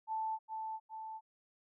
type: tone with echo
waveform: sine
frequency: 880 Hz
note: A5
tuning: in tune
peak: -34 dBFS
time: 0.07-0.39 s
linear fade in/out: 50 ms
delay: 410 ms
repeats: 2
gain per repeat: -4 dB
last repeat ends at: 1.21 s
effects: none